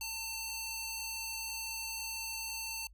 square tone with high-pass filter, 897 Hz, A5, 33 cents sharp, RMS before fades -40 dBFS, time 0.01-2.87 s, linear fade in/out 2 ms, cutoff 3000 Hz, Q 0.59, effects noise-tail reverb RT60 0.1 s tail -26 dB re dry + added 50 Hz sine -55 dBFS peak until 2.93 s

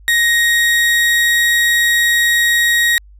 35% pulse tone with pitch glide, 1876 to 1886.9 Hz, A#6 to A#6, +11 to +21 cents, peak -9 dBFS, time 0.08-2.98 s, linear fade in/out 0 ms, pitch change +10 cents, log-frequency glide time 0.31-1.48 s, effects added 50 Hz sine -39 dBFS peak until 3.19 s + resampled to 32000 Hz

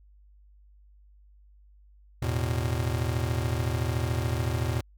square chord, E suspended fourth, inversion none, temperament just, 82.41 / 109.88 / 123.61 Hz, E2 / A2 / B2, 0 / -2 / +2 cents, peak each -31 dBFS, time 2.22-4.81 s, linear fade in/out 5 ms, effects added 50 Hz sine -53 dBFS peak until 4.97 s

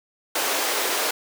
pink high-pass noise, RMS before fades -24 dBFS, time 0.35-1.11 s, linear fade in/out 5 ms, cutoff 380 Hz, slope 24 dB/octave, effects none

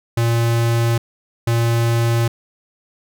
square tone pair in turn, 116.54 / 116.54 Hz, A#2 / A#2, 0 / 0 cents, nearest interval unison, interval 0 cents, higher neither, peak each -15 dBFS, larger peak neither, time 0.17-0.98 / 1.47-2.28 s, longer neither, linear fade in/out 5 ms, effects none

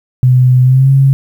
sine tone with pitch glide, 126.8 to 135.9 Hz, B2 to C#3, +46 to -34 cents, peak -4 dBFS, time 0.23-1.13 s, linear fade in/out 0 ms, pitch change +120 cents, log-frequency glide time 0.63-0.9 s, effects 7-bit

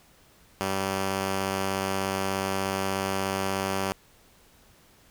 5% pulse tone pair together, 96.7 / 193.4 Hz, G2 / G3, -23 / -23 cents, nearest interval octave, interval 1200 cents, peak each -18 / -22 dBFS, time 0.61-3.92 s, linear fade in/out 0 ms, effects pink hiss -58 dBFS RMS until 5.1 s

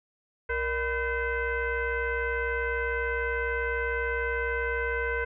sine tone with frequency modulation, 1000 Hz, B5, 21 cents sharp, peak -26 dBFS, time 0.49-5.25 s, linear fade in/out 10 ms, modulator 531 Hz, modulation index 1.9, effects none

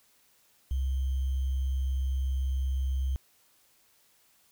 sine tone with sample-and-hold, 66.1 Hz, C2, 18 cents sharp, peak -26 dBFS, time 0.71-3.16 s, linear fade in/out 0 ms, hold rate 3150 Hz, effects white hiss -65 dBFS RMS until 4.51 s

